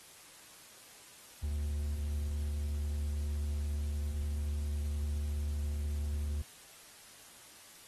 triangle tone with vibrato, 73.42 Hz, D2, in tune, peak -30 dBFS, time 1.43-6.42 s, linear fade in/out 5 ms, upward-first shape square, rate 10 Hz, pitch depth 8 cents each way, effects white hiss -55 dBFS RMS until 7.87 s + AAC 32 kbps

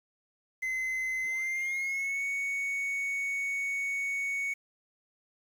triangle tone with pitch glide, 2052 to 2225 Hz, C7 to C#7, -34 to +6 cents, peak -28 dBFS, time 0.62-4.54 s, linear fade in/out 10 ms, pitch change +140 cents, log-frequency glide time 1.23-2.24 s, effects 9-bit

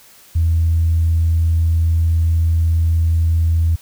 sine tone, 82.41 Hz, E2, in tune, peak -11 dBFS, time 0.35-3.76 s, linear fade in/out 10 ms, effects tanh soft clip ceiling -7 dBFS + white hiss -46 dBFS RMS until 3.81 s

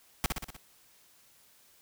pink noise with echo, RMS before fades -27 dBFS, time 0.24-0.26 s, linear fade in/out 0 ms, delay 61 ms, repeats 5, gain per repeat -4 dB, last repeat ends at 0.565 s, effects white hiss -62 dBFS RMS until 1.81 s

